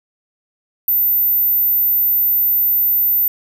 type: tone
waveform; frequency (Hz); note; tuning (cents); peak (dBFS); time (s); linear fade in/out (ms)
sine; 14170; A9; +11; -12; 0.88-3.28; 2
effects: none